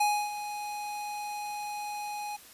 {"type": "tone with ADSR envelope", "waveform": "square", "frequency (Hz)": 832, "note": "G#5", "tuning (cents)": 3, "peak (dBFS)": -23, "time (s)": [0, 2.37], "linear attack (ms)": 8, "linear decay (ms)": 290, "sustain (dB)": -12, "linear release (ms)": 17, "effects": ["white hiss -52 dBFS RMS until 2.53 s", "resampled to 32000 Hz"]}